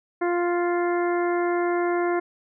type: harmonic tone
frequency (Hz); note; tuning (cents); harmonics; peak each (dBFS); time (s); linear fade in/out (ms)
349.4; F4; +1; 1 / 2 / 3 / 4 / 5 / 6; -22 / -28 / -32 / -34 / -36 / -38; 0.21-2.2; 10
effects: none